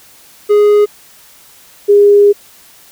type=tone pair in turn; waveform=triangle / sine; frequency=415.3 / 407.9 Hz; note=G#4 / G#4; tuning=0 / -31 cents; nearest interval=unison; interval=31 cents; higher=first; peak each=-3 dBFS; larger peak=neither; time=0.49-0.86 / 1.88-2.33 s; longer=second; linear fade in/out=20 ms; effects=white hiss -42 dBFS RMS until 2.91 s